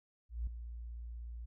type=tone with ADSR envelope; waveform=sine; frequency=58.27 Hz; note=A#1; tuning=in tune; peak=-32 dBFS; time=0.29-1.46 s; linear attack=180 ms; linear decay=3 ms; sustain=-10 dB; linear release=13 ms; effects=none